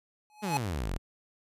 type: tone with exponential growth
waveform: square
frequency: 845 Hz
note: G#5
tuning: 30 cents sharp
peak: -24 dBFS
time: 0.3-0.57 s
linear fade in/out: 0 ms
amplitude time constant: 58 ms
type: exponential sweep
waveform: sawtooth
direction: down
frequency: 220 to 36.34 Hz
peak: -27 dBFS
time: 0.42-0.98 s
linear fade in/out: 20 ms
effects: resampled to 32000 Hz